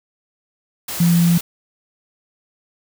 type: tone in noise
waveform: sine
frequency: 170.9 Hz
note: F3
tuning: 37 cents flat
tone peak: -11 dBFS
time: 1-1.38 s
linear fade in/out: 5 ms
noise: white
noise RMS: -27 dBFS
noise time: 0.88-1.41 s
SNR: +13 dB
effects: none